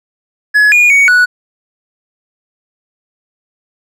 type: tone with pitch steps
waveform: triangle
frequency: 1693 / 2438 / 2238 / 1473 Hz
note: G#6 / D#7 / C#7 / F#6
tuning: +33 / -36 / +16 / -8 cents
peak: -3 dBFS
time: 0.54-1.26 s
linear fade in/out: 20 ms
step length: 180 ms
effects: none